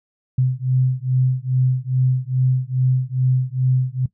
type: beating tone pair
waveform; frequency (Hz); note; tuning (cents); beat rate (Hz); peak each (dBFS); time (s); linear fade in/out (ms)
sine; 127.5 / 129.9; C3 / C3; -44 / -12; 2.4; -19 / -19; 0.38-4.06; 5
effects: noise-tail reverb RT60 0.1 s tail -17 dB re dry

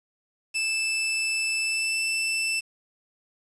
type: tone with pitch glide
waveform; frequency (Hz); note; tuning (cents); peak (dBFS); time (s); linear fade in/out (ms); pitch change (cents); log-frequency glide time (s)
sawtooth; 2637 to 2655; E7 to E7; 0 to +12; -21; 0.54-2.61; 20; +12; 1.6-2.02
effects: resampled to 24000 Hz + 8-bit

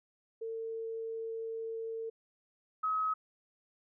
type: tone pair in turn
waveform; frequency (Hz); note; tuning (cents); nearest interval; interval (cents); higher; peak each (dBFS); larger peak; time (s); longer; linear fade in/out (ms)
sine; 451.1 / 1275.9; A4 / D#6; +43 / +43; octave + tritone; 1800; second; -36 / -29; second; 0.41-2.1 / 2.83-3.14; first; 10
effects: none

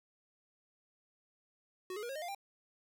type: tone with pitch steps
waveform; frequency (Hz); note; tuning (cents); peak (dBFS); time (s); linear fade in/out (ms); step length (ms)
square; 370 / 420.1 / 477.1 / 541.7 / 615.1 / 698.5 / 793.1; F#4 / G#4 / A#4 / C#5 / D#5 / F5 / G5; 0 / +20 / +40 / -40 / -20 / 0 / +20; -40; 1.9-2.348; 2; 64
effects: 13-bit

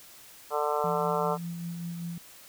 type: harmonic tone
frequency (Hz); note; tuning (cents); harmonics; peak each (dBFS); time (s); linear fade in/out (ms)
148.7; D3; +22; 3 / 4 / 5 / 6 / 7 / 8 / 9; -31 / -32 / -33 / -34 / -34 / -35 / -36; 0.5-1.38; 50
type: tone with tremolo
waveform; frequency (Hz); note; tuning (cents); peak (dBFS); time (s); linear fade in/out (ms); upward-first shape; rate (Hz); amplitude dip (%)
sine; 170.8; F3; -38; -32; 0.84-2.18; 2; sine; 5.1; 30
effects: white hiss -51 dBFS RMS until 2.48 s

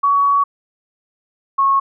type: tone pair in turn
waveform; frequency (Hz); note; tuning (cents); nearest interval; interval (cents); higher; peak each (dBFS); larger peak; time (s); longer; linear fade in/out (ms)
sine; 1126 / 1095.2; C#6 / C#6; +27 / -21; unison; 48; first; -11; neither; 0.03-0.44 / 1.58-1.8; first; 10
effects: none

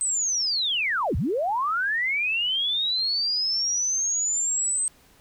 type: linear two-way sweep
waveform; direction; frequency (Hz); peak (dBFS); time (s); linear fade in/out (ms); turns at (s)
sine; down then up; 8310 to 54.1 to 8310; -22; 0.01-4.88; 0; 1.16
effects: pink hiss -57 dBFS RMS until 5.2 s

